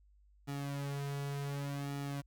sawtooth tone with flanger, 141.1 Hz, C#3, 31 cents sharp, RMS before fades -39 dBFS, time 0.47-2.22 s, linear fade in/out 20 ms, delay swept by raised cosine 1.9 to 3.8 ms, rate 0.67 Hz, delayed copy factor -0.75, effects added 50 Hz sine -62 dBFS peak until 2.26 s

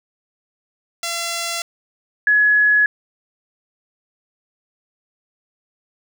5% pulse / sine tone pair in turn, 680 / 1689.9 Hz, F5 / G#6, -46 / +30 cents, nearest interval octave + major third, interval 1576 cents, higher second, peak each -11 dBFS, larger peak neither, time 1.03-1.62 / 2.27-2.86 s, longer neither, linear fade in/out 2 ms, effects none

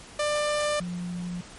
sawtooth / sine tone pair in turn, 595 / 176.89 Hz, D5 / F3, +22 / +22 cents, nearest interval octave + major sixth, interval 2100 cents, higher first, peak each -20 / -30 dBFS, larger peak first, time 0.19-0.8 / 0.8-1.41 s, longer neither, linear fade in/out 5 ms, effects pink hiss -46 dBFS RMS until 1.58 s + MP3 48 kbps

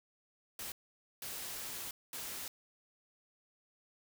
white noise bursts at uneven times, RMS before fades -43 dBFS, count 3, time 0.59-0.72 / 1.22-1.91 / 2.13-2.48 s, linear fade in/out 2 ms, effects none

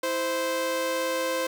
sawtooth tone pair together, 327.6 / 520 Hz, E4 / C5, -11 / -11 cents, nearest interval minor sixth, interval 800 cents, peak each -30 / -22 dBFS, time 0.03-1.47 s, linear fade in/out 5 ms, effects none

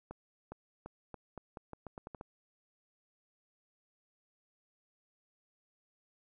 accelerating click train, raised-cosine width 1 ms, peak -30 dBFS, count 12, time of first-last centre 0.11-2.211 s, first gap 410 ms, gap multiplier 0.83, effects none

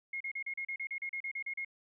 sine tone bursts, 2153 Hz, C7, 49 cents sharp, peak -35 dBFS, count 14, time 0.13-1.648 s, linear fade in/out 5 ms, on 75 ms, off 36 ms, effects none

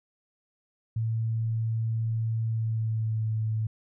sine tone with pitch glide, 112.7 to 109.87 Hz, A2 to A2, +42 to -2 cents, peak -25 dBFS, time 0.96-3.67 s, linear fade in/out 5 ms, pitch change -44 cents, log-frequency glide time 2.43-3.27 s, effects none

